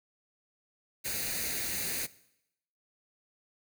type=noise with comb filter; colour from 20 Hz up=white; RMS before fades=-34 dBFS; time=1.04-2.07 s; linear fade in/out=20 ms; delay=0.46 ms; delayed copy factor=+0.65; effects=noise-tail reverb RT60 0.8 s tail -19 dB re dry